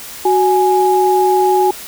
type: tone pair together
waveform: sine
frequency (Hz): 370 / 833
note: F#4 / G#5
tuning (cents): 0 / +5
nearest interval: octave + major second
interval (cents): 1405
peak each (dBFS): -12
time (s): 0.25-1.71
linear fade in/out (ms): 5
effects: white hiss -31 dBFS RMS until 1.87 s